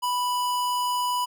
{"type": "tone", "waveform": "square", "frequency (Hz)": 987.8, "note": "B5", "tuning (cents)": 0, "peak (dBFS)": -24, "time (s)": [0.02, 1.26], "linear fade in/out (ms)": 20, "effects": []}